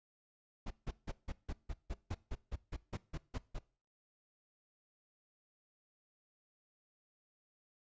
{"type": "noise bursts", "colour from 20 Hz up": "brown", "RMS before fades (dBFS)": -39, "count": 15, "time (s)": [0.66, 3.59], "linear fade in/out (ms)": 10, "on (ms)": 46, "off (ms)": 160, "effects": ["noise-tail reverb RT60 0.4 s tail -21 dB re dry", "resampled to 16000 Hz"]}